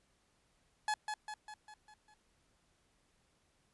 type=tone with echo; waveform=30% pulse; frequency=851 Hz; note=G#5; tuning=42 cents sharp; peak=-29 dBFS; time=0.88-0.94 s; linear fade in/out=2 ms; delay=200 ms; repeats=6; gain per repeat=-5 dB; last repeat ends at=2.14 s; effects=pink hiss -74 dBFS RMS until 3.73 s + resampled to 24000 Hz